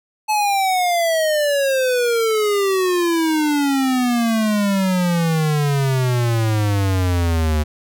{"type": "exponential sweep", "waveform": "square", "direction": "down", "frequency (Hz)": [865, 74.9], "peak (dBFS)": -16, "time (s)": [0.28, 7.64], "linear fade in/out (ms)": 20, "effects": []}